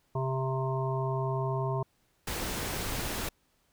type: harmonic tone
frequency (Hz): 132.1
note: C3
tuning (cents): +17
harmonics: 1 / 3 / 5 / 7 / 8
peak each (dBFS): -30 / -35 / -37 / -38 / -39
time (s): 0.15-1.83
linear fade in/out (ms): 5
type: noise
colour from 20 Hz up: pink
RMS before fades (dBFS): -34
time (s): 2.27-3.29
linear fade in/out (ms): 5
effects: pink hiss -71 dBFS RMS until 3.72 s